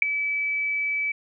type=tone with ADSR envelope; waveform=sine; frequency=2299 Hz; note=D7; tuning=37 cents flat; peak=-8 dBFS; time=0.02-1.12 s; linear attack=4 ms; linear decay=4 ms; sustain=-15 dB; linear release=6 ms; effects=none